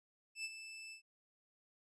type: tone with ADSR envelope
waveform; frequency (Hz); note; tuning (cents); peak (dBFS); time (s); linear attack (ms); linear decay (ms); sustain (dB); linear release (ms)
sawtooth; 2637; E7; 0; -35; 0.35-1.02; 95; 39; -10; 100
effects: resampled to 22050 Hz